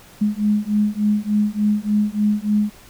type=beating tone pair; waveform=sine; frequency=207.7 / 211.1 Hz; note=G#3 / G#3; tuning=0 / +29 cents; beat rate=3.4 Hz; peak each=-19 dBFS; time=0.21-2.7 s; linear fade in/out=10 ms; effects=pink hiss -46 dBFS RMS until 2.89 s